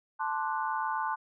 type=chord; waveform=sine; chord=D dominant seventh; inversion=second; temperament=equal; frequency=880 / 1046.5 / 1174.7 / 1480 Hz; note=A5 / C6 / D6 / F#6; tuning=0 / 0 / 0 / 0 cents; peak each=-32 / -34 / -38 / -37 dBFS; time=0.19-1.16 s; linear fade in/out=20 ms; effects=none